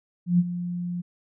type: tone with ADSR envelope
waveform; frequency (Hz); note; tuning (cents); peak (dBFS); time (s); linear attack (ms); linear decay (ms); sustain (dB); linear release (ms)
sine; 176; F3; +14; -14; 0.26-1.02; 130; 39; -13; 17
effects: none